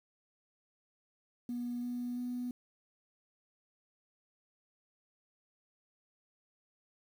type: tone with pitch steps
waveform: sine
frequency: 242.2 / 244.3 / 246.4 Hz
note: B3 / B3 / B3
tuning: -34 / -19 / -4 cents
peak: -34 dBFS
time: 1.49-2.51 s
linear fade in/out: 2 ms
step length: 340 ms
effects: tanh soft clip ceiling -31 dBFS + 10-bit